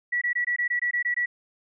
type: tone bursts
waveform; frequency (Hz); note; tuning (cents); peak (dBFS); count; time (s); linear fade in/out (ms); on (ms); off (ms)
sine; 1940; B6; -31; -22; 10; 0.12-1.26; 10; 96; 20
effects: none